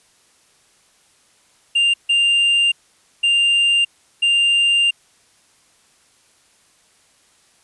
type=tone bursts at uneven times; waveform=triangle; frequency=2794 Hz; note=F7; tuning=in tune; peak=-11 dBFS; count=4; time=1.75-1.94 / 2.09-2.72 / 3.23-3.85 / 4.22-4.91 s; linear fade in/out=10 ms; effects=white hiss -56 dBFS RMS until 7.63 s + resampled to 24000 Hz